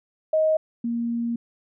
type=tone pair in turn; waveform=sine; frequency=628 / 234.4 Hz; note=D#5 / A#3; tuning=+16 / +10 cents; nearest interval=octave + perfect fourth; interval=1706 cents; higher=first; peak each=-17 / -23 dBFS; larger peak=first; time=0.33-0.57 / 0.84-1.36 s; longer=second; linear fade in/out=5 ms; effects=none